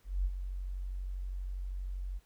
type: tone with ADSR envelope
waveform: sine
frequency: 46.25 Hz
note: F#1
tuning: in tune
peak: -26 dBFS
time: 0.04-2.2 s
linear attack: 210 ms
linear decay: 44 ms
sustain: -9 dB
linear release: 34 ms
effects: pink hiss -69 dBFS RMS until 2.25 s